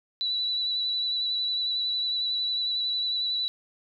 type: tone with vibrato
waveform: sine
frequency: 3951 Hz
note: B7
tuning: in tune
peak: -25 dBFS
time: 0.21-3.48 s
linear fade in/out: 0 ms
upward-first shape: sine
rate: 11 Hz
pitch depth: 19 cents each way
effects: none